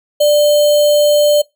sine tone with sample-and-hold, 591 Hz, D5, 11 cents sharp, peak -7 dBFS, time 0.2-1.42 s, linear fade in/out 10 ms, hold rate 3675 Hz, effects noise-tail reverb RT60 0.2 s tail -24 dB re dry

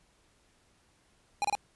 square tone bursts, 817 Hz, G#5, 29 cents flat, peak -27 dBFS, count 3, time 1.42-1.551 s, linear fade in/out 0 ms, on 25 ms, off 28 ms, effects pink hiss -67 dBFS RMS until 1.75 s + resampled to 24000 Hz

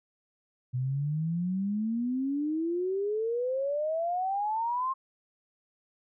sine exponential sweep, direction up, 123.47 to 1075 Hz, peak -27 dBFS, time 0.73-4.94 s, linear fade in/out 20 ms, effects none

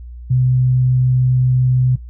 sine tone, 127.3 Hz, C3, 47 cents flat, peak -11 dBFS, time 0.3-1.96 s, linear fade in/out 10 ms, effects noise-tail reverb RT60 0.1 s tail -17 dB re dry + added 60 Hz sine -30 dBFS peak until 2.09 s

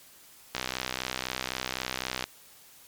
click train, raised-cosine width 0.2 ms, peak -12 dBFS, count 109, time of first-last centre 0.55-2.24 s, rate 63.9 Hz, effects white hiss -54 dBFS RMS until 2.87 s + MP3 96 kbps

